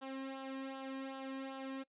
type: tone with flanger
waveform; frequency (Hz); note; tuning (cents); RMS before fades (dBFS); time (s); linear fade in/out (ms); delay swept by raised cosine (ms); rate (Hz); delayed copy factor
sawtooth; 267.5; C4; +38; -44; 0.01-1.84; 20; 0.44 to 1.44; 2.6; -0.7
effects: noise-tail reverb RT60 0.1 s tail -22 dB re dry + resampled to 8000 Hz